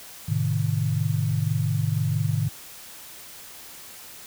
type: tone cluster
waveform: sine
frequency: 106.5 / 128.3 / 152.6 Hz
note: G#2 / C3 / D#3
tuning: +44 / -34 / -33 cents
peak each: -25 / -27 / -25 dBFS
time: 0.28-2.49 s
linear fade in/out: 10 ms
effects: white hiss -43 dBFS RMS until 4.26 s